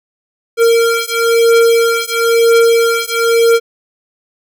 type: beating tone pair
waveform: square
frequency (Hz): 461.7 / 462.7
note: A#4 / A#4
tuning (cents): -17 / -13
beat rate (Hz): 1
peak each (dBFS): -12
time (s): 0.57-3.6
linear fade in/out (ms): 50
effects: none